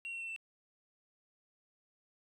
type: tone with pitch steps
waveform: sine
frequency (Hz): 2744 / 2720 / 2697 / 2674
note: F7 / F7 / E7 / E7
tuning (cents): -31 / -46 / +39 / +24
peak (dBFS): -37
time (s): 0.05-0.362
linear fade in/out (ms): 0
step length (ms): 78
effects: tanh soft clip ceiling -38 dBFS